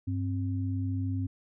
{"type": "tone pair together", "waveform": "sine", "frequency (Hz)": [98.89, 264], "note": ["G2", "C4"], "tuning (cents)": [16, 16], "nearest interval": "octave + perfect fourth", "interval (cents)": 1700, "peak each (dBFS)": [-29, -34], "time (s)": [0.07, 1.27], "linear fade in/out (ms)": 10, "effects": []}